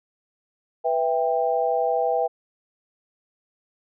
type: chord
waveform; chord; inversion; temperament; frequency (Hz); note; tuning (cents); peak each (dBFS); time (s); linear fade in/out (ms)
sine; E minor; second; just; 494.4 / 659.3 / 791.1; B4 / E5 / G5; +2 / 0 / +16; -24; 0.84-2.28; 20
effects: none